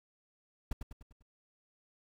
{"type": "noise with echo", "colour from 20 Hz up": "brown", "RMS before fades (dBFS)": -32, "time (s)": [0.71, 0.73], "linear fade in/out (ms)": 5, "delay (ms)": 99, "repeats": 5, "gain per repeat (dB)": -6, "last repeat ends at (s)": 1.225, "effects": []}